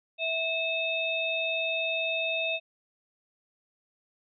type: tone cluster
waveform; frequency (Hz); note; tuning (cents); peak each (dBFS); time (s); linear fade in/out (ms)
sine; 654 / 2601 / 3674; E5 / E7 / A#7; -14 / -24 / -26; -32 / -29 / -34; 0.18-2.6; 50
effects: none